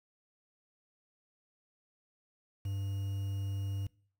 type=tone with quantisation; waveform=triangle; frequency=98.5 Hz; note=G2; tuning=9 cents sharp; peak=-31 dBFS; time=2.65-3.87 s; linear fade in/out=5 ms; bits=9; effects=noise-tail reverb RT60 0.5 s tail -23 dB re dry